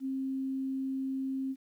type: tone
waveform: sine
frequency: 266.4 Hz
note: C4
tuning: 31 cents sharp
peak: -31 dBFS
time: 0-1.56 s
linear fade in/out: 50 ms
effects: 11-bit